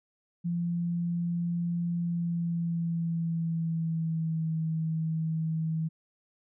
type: tone with pitch glide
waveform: sine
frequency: 171.9 to 160.39 Hz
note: F3 to E3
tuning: -27 to -47 cents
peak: -27 dBFS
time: 0.44-5.89 s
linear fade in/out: 20 ms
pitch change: -120 cents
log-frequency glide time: 1.98-4.52 s
effects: none